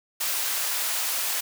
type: high-pass noise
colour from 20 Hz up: white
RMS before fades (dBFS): -27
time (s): 0.2-1.41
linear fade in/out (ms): 10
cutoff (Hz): 660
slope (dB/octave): 12
effects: none